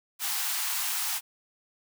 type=high-pass noise; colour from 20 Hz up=white; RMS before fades=-30 dBFS; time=0.19-1.21 s; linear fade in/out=50 ms; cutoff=720 Hz; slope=96 dB/octave; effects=none